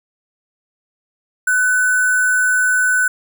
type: tone with sample-and-hold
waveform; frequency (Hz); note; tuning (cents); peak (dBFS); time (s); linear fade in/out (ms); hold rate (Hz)
sine; 1500; F#6; +23; -12; 1.47-3.08; 5; 8820
effects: none